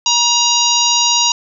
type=harmonic tone with a mistuned harmonic; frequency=955 Hz; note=A#5; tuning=42 cents sharp; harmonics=1 / 3 / 4 / 5 / 6 / 7; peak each=-18 / -18 / -18 / -18 / -18 / -18 dBFS; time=0.06-1.32 s; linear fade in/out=2 ms; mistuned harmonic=3; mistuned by=-28 cents; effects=none